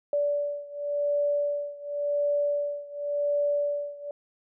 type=beating tone pair; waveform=sine; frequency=579 / 579.91 Hz; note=D5 / D5; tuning=-25 / -22 cents; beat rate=0.91 Hz; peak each=-27 / -29 dBFS; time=0.13-4.11 s; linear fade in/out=2 ms; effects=none